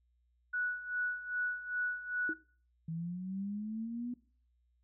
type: tone with tremolo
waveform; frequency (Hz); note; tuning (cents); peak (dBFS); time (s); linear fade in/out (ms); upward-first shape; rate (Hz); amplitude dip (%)
sine; 1473; F#6; -8; -30; 0.53-2.34; 10; sine; 2.5; 75
type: tone with exponential decay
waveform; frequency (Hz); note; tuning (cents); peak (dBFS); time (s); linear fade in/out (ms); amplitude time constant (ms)
sine; 320; D#4; +49; -33; 2.29-2.41; 2; 25
type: linear sweep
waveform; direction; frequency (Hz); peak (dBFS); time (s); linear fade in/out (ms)
sine; up; 160 to 246.9; -36; 2.88-4.14; 5
effects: noise-tail reverb RT60 0.4 s tail -18 dB re dry + added 60 Hz sine -70 dBFS peak until 4.83 s